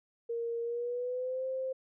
sine tone with pitch glide, 466.2 to 523.3 Hz, A#4 to C5, 0 to 0 cents, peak -32 dBFS, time 0.29-1.73 s, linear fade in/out 10 ms, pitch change +200 cents, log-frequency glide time 0.62-1.46 s, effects none

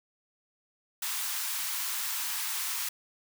white high-pass noise, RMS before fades -33 dBFS, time 1.02-2.89 s, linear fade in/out 5 ms, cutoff 850 Hz, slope 48 dB/octave, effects none

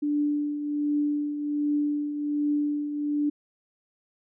sine tone with tremolo, 293.7 Hz, D4, in tune, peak -21 dBFS, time 0.02-3.3 s, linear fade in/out 10 ms, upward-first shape triangle, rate 1.3 Hz, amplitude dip 60%, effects none

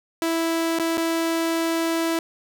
sawtooth tone with dropouts, 329.6 Hz, E4, in tune, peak -17 dBFS, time 0.22-2.19 s, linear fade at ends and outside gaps 1 ms, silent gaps 0.787-0.797 / 0.972-0.978 s, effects none

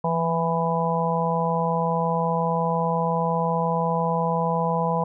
harmonic tone with a mistuned harmonic, 165.6 Hz, E3, 8 cents sharp, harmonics 1 / 3 / 4 / 5 / 6, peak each -25 / -27 / -29 / -28 / -26 dBFS, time 0.04-5.04 s, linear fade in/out 5 ms, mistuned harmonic 1, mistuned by +26 cents, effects none

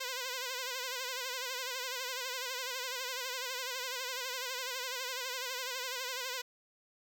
5% pulse tone with vibrato, 508 Hz, B4, 49 cents sharp, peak -25 dBFS, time 0-6.42 s, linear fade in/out 10 ms, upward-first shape sine, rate 12 Hz, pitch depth 82 cents each way, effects none

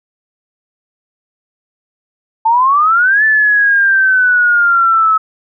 sine exponential two-way sweep, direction up then down, 880 to 1760 to 1288 Hz, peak -7 dBFS, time 2.45-5.18 s, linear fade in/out 10 ms, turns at 3.24 s, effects none

